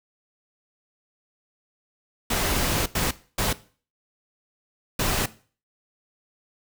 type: noise bursts at uneven times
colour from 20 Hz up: pink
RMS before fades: -24 dBFS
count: 4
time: 2.3-2.86 / 2.95-3.11 / 3.38-3.53 / 4.99-5.26 s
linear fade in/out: 5 ms
effects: noise-tail reverb RT60 0.4 s tail -17 dB re dry

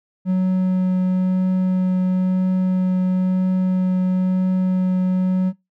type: tone with vibrato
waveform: triangle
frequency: 185 Hz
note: F#3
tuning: in tune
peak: -13 dBFS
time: 0.25-5.53 s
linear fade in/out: 50 ms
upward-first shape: triangle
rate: 1 Hz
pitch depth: 8 cents each way
effects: noise-tail reverb RT60 0.2 s tail -22 dB re dry

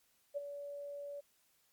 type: tone with ADSR envelope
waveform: sine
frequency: 572 Hz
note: D5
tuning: 46 cents flat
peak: -33 dBFS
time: 0.34-1.21 s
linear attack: 30 ms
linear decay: 20 ms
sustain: -9 dB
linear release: 16 ms
effects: white hiss -73 dBFS RMS until 1.72 s + MP3 96 kbps

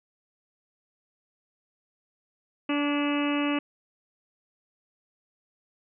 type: harmonic tone with a mistuned harmonic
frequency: 290 Hz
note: D4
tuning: 22 cents flat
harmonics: 1 / 2 / 3 / 4 / 5 / 6 / 7 / 8 / 9 / 10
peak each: -25 / -34 / -38 / -35 / -42 / -43 / -40 / -41 / -35 / -38 dBFS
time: 2.69-3.59 s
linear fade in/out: 5 ms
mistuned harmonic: 6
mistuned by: -29 cents
effects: none

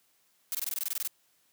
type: noise bursts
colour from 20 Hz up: blue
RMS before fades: -32 dBFS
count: 12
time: 0.52-1.075 s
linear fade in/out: 0 ms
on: 27 ms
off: 21 ms
effects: white hiss -69 dBFS RMS until 1.52 s + high-pass 100 Hz 12 dB/octave

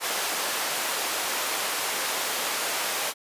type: high-pass noise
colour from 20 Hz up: pink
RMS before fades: -28 dBFS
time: 0-3.14 s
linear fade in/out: 50 ms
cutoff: 610 Hz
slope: 12 dB/octave
effects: resampled to 32000 Hz

